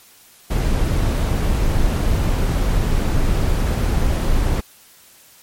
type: noise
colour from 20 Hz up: brown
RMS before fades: -17 dBFS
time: 0.5-4.61 s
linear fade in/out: 10 ms
effects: white hiss -48 dBFS RMS until 5.42 s + MP3 64 kbps